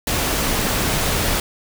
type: noise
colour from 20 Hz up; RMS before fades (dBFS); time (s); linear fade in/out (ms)
pink; -20; 0.07-1.4; 2
effects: none